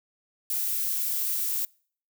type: noise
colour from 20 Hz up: violet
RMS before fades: -28 dBFS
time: 0.5-1.65 s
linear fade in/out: 2 ms
effects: noise-tail reverb RT60 0.5 s tail -26 dB re dry